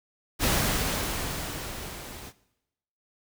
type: noise with level ramp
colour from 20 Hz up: pink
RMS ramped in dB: -23 to -43 dBFS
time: 0.39-2.33 s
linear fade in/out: 50 ms
effects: noise-tail reverb RT60 0.9 s tail -19 dB re dry